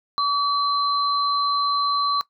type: tone pair together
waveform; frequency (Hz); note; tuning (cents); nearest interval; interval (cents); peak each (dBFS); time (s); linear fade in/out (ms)
sine; 1145 / 4080; D6 / C8; -44 / -44; octave + minor seventh; 2200; -19 / -26; 0.18-2.21; 0
effects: noise-tail reverb RT60 0.1 s tail -19 dB re dry